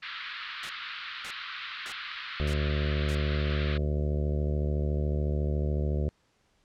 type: band-pass noise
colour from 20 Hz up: pink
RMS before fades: -39 dBFS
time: 0.02-3.78 s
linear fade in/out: 10 ms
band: 1200 to 4200 Hz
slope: 48 dB/octave
type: noise bursts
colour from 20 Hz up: white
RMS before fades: -40 dBFS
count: 5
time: 0.63-3.15 s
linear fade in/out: 2 ms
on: 64 ms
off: 550 ms
type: harmonic tone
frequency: 73.9 Hz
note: D2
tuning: 11 cents sharp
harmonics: 1 / 2 / 3 / 4 / 5 / 6 / 7 / 8 / 9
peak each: -27 / -32 / -38 / -45 / -38 / -42 / -41 / -44 / -48 dBFS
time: 2.4-6.09 s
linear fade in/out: 0 ms
effects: pink hiss -69 dBFS RMS until 6.64 s + low-pass 7000 Hz 12 dB/octave